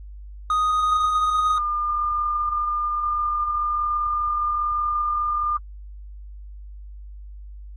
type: tone pair in turn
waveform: triangle / sine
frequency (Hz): 1244.5 / 1204.9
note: D#6 / D6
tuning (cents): 0 / +44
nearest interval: minor second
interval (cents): 56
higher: first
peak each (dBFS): -16 / -21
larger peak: first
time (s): 0.5-1.58 / 1.58-5.57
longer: second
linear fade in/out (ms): 2
effects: added 50 Hz sine -36 dBFS peak until 7.76 s + AAC 32 kbps